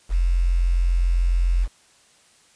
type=tone with quantisation; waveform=sine; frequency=43.65 Hz; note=F1; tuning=in tune; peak=-16 dBFS; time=0.09-1.68 s; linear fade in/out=50 ms; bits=7; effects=white hiss -56 dBFS RMS until 2.55 s + resampled to 22050 Hz